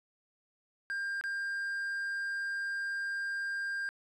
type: tone with dropouts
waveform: triangle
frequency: 1598 Hz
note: G6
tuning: 33 cents sharp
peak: -31 dBFS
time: 0.9-3.89 s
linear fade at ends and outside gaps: 0 ms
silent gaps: 1.211-1.239 s
effects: resampled to 24000 Hz